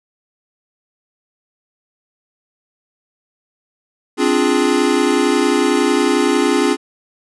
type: chord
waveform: square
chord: D half-diminished seventh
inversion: third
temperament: equal with one note detuned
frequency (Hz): 262.7 / 293.7 / 349.2 / 415.3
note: C4 / D4 / F4 / Ab4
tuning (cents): +7 / 0 / 0 / 0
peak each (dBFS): -19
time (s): 4.17-6.77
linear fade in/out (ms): 50
effects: resampled to 24000 Hz